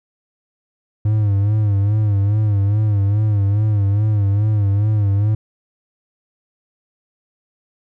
triangle tone with vibrato, 103.3 Hz, G#2, 9 cents flat, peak -11 dBFS, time 1.05-5.35 s, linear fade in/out 5 ms, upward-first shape sine, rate 2.4 Hz, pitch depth 80 cents each way, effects none

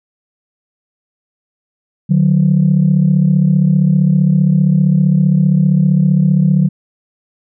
sine tone pair together, 150 / 185.27 Hz, D3 / F#3, +37 / +3 cents, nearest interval major third, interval 366 cents, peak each -10 dBFS, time 2.09-6.69 s, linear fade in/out 20 ms, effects tanh soft clip ceiling -2 dBFS

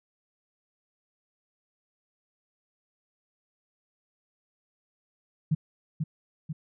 sine tone with echo, 155.56 Hz, D#3, in tune, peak -20 dBFS, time 5.51-5.55 s, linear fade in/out 10 ms, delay 490 ms, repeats 2, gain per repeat -5 dB, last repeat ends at 6.53 s, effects none

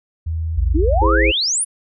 sine tone with pitch glide, 81 to 80.35 Hz, E2 to E2, -30 to -44 cents, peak -19 dBFS, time 0.26-1.07 s, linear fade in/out 10 ms, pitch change -14 cents, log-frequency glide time 0.63-0.94 s
sine tone, 57.2 Hz, A#1, 32 cents flat, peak -15 dBFS, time 0.56-1.32 s, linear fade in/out 20 ms
sine exponential sweep, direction up, 284.4 to 10600 Hz, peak -16 dBFS, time 0.74-1.65 s, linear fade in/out 20 ms
sine chord, E augmented, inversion none, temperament equal, 329.6 / 415.3 / 523.3 Hz, E4 / G#4 / B#4, 0 / 0 / 0 cents, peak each -20 dBFS, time 1.01-1.32 s, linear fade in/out 20 ms
effects none

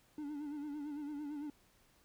triangle tone with vibrato, 293.7 Hz, D4, in tune, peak -38 dBFS, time 0.18-1.5 s, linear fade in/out 2 ms, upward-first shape sine, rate 8.9 Hz, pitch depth 66 cents each way, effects pink hiss -69 dBFS RMS until 2.04 s

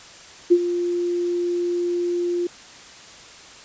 sine tone with ADSR envelope, 350 Hz, F4, 4 cents sharp, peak -8 dBFS, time 0.5-2.47 s, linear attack 21 ms, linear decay 58 ms, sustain -12 dB, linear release 4 ms, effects white hiss -43 dBFS RMS until 3.64 s + resampled to 16000 Hz

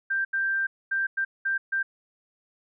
sine tone bursts at uneven times, 1576 Hz, G6, 9 cents sharp, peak -23 dBFS, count 6, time 0.1-0.25 / 0.33-0.67 / 0.91-1.07 / 1.17-1.25 / 1.45-1.58 / 1.72-1.83 s, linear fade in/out 10 ms, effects none

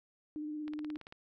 sine tone with vibrato, 302.3 Hz, D#4, 50 cents flat, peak -37 dBFS, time 0.36-0.97 s, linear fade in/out 0 ms, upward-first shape square, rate 17 Hz, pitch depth 18 cents each way
click train, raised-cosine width 0.3 ms, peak -32 dBFS, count 9, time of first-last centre 0.68-1.124 s, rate 18 Hz
effects none

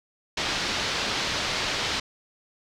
white low-pass noise, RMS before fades -28 dBFS, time 0.37-2 s, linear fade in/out 5 ms, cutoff 5000 Hz, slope 24 dB/octave, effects none

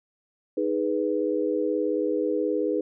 sine chord, G# minor, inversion second, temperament equal, 311.1 / 415.3 / 493.9 Hz, D#4 / G#4 / B4, 0 / 0 / 0 cents, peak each -27 dBFS, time 0.57-2.81 s, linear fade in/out 5 ms, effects none

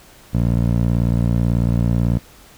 15% pulse tone with band-pass filter, 58.2 Hz, A#1, 2 cents flat, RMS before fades -17 dBFS, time 0.33-2.19 s, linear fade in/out 20 ms, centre 130 Hz, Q 0.65, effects pink hiss -46 dBFS RMS until 2.57 s

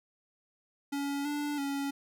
square tone with pitch steps, 281.9 / 292.5 / 279.2 Hz, C#4 / D4 / C#4, +29 / -7 / +13 cents, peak -32 dBFS, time 0.92-1.91 s, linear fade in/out 10 ms, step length 330 ms, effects none

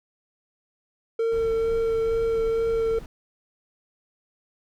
triangle tone with vibrato, 453.9 Hz, A#4, 46 cents flat, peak -19 dBFS, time 1.19-2.99 s, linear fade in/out 5 ms, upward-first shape sine, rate 2.2 Hz, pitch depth 11 cents each way
brown noise, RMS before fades -37 dBFS, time 1.32-3.06 s, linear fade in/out 2 ms
effects none

